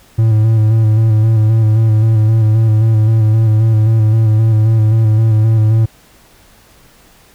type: tone with vibrato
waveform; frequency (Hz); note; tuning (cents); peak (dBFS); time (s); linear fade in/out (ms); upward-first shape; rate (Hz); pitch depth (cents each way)
triangle; 110; A2; 0; -5; 0.18-5.86; 10; square; 3.8; 30
effects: pink hiss -46 dBFS RMS until 7.34 s

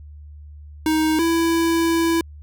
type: tone pair in turn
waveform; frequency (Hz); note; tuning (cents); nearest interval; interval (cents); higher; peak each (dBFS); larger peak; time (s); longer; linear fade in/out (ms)
square; 313.3 / 331.9; D#4 / E4; +12 / +12; minor second; 100; second; -17 / -17; neither; 0.86-1.19 / 1.19-2.21; second; 2
effects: added 74 Hz sine -37 dBFS peak until 2.42 s

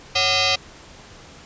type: tone with frequency modulation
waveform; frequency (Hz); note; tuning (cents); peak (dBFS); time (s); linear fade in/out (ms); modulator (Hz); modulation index
sine; 746; F#5; +14; -16; 0.15-0.56; 10; 649; 7.3
effects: pink hiss -44 dBFS RMS until 1.45 s + resampled to 16000 Hz

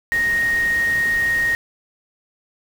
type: tone in noise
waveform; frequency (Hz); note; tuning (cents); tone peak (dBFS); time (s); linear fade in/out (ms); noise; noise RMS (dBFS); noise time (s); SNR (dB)
sine; 1864.7; A#6; 0; -16; 0.12-1.55; 0; pink; -33; 0.12-1.55; +14
effects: none

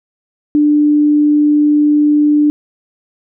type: tone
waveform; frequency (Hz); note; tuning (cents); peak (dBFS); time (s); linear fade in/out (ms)
sine; 296.7; D4; +18; -7; 0.55-2.5; 0
effects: none

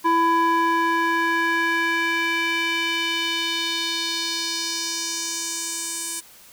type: tone with band-pass filter sweep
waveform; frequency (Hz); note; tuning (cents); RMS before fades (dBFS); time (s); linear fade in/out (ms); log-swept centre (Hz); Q
square; 333; E4; +18; -23; 0.04-6.21; 20; 950 to 8900; 2.1
effects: white hiss -48 dBFS RMS until 6.52 s

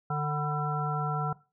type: harmonic tone with a mistuned harmonic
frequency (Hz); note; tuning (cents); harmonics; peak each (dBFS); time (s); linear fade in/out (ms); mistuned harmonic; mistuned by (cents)
149.2; D3; +28; 1 / 3 / 5 / 7 / 9; -30 / -39 / -34 / -39 / -34; 0.1-1.33; 5; 7; -91
effects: noise-tail reverb RT60 0.3 s tail -19 dB re dry

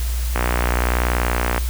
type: click train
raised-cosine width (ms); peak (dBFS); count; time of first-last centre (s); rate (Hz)
0.5; -4; 75; 0.36-1.579; 60.7
effects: added 60 Hz sine -19 dBFS peak until 1.69 s + white hiss -33 dBFS RMS until 1.69 s

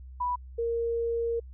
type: tone pair in turn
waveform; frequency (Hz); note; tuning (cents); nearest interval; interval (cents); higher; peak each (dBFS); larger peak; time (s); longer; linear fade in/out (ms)
sine; 985 / 464.9; B5 / A#4; -5 / -5; octave + minor second; 1300; first; -26; neither; 0.2-0.36 / 0.58-1.4; second; 10
effects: added 64 Hz sine -42 dBFS peak until 1.53 s

